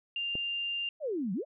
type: tone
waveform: sine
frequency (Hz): 2794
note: F7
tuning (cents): 0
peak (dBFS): -31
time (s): 0.16-0.89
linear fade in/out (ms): 2
type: click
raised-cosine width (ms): 2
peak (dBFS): -26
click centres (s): 0.354
type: exponential two-way sweep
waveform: sine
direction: down then up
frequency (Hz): 661 to 174.7 to 661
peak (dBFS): -30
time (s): 1-1.45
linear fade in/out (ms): 50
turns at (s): 1.33
effects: none